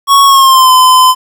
square tone with pitch glide, 1108.7 to 1022.6 Hz, C#6 to C6, 0 to -40 cents, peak -3 dBFS, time 0.07-1.15 s, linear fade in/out 50 ms, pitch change -140 cents, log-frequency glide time 0.25-0.71 s, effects 7-bit

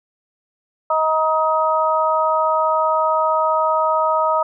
harmonic tone, 315.3 Hz, D#4, 23 cents sharp, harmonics 2 / 3 / 4, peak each -19 / -19 / -19 dBFS, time 0.9-4.43 s, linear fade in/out 5 ms, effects none

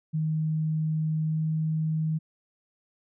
sine tone with pitch glide, 156.7 to 157.61 Hz, D#3 to D#3, +13 to +23 cents, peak -24 dBFS, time 0.13-2.19 s, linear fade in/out 20 ms, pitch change +10 cents, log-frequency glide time 1.26-1.4 s, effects none

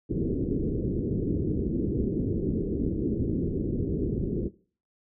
white low-pass noise, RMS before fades -28 dBFS, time 0.09-4.49 s, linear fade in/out 20 ms, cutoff 410 Hz, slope 48 dB/octave, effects noise-tail reverb RT60 0.4 s tail -18 dB re dry

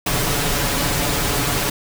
pink noise with comb filter, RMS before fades -20 dBFS, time 0.06-1.7 s, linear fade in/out 5 ms, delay 7 ms, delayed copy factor +0.55, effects none

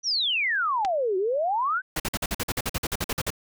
sine exponential two-way sweep, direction down then up, 6050 to 362.3 to 1583 Hz, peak -22 dBFS, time 0.03-1.82 s, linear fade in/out 50 ms, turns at 1.17 s
clicks, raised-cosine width 0.2 ms, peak -14 / -20 dBFS, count 2, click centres 0.849 / 0.852 s
pink noise bursts, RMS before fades -27 dBFS, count 16, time 1.96-3.304 s, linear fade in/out 5 ms, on 39 ms, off 48 ms
effects none

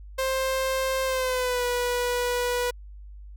sawtooth tone with pitch glide, 527 to 488.9 Hz, C5 to B4, +12 to -18 cents, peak -20 dBFS, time 0.18-2.71 s, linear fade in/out 10 ms, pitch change -130 cents, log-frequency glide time 1.05-1.65 s, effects added 50 Hz sine -40 dBFS peak until 3.36 s

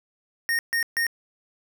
square tone bursts, 1849 Hz, A#6, 15 cents flat, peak -22 dBFS, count 3, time 0.49-1.067 s, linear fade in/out 0 ms, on 99 ms, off 140 ms, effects none

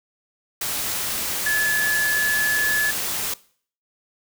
sine tone in noise, 1716 Hz, A6, 44 cents flat, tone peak -18 dBFS, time 1.46-2.91 s, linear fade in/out 5 ms, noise white, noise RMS -26 dBFS, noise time 0.61-3.34 s, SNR +5 dB, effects noise-tail reverb RT60 0.5 s tail -20 dB re dry

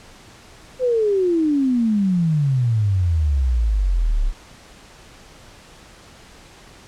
sine exponential sweep, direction down, 521 to 32.38 Hz, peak -15 dBFS, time 0.79-4.33 s, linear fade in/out 50 ms, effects pink hiss -45 dBFS RMS until 6.87 s + low-pass 8000 Hz 12 dB/octave

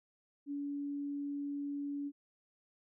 sine tone, 285.1 Hz, C#4, 49 cents sharp, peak -36 dBFS, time 0.46-2.12 s, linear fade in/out 50 ms, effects none

